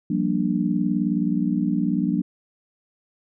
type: chord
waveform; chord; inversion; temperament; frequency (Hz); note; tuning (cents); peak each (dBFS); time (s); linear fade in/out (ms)
sine; G minor seventh; third; just; 176.4 / 196 / 235.2 / 294; F3 / G3 / Bb3 / D4; +18 / 0 / +16 / +2; -25; 0.1-2.22; 5
effects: none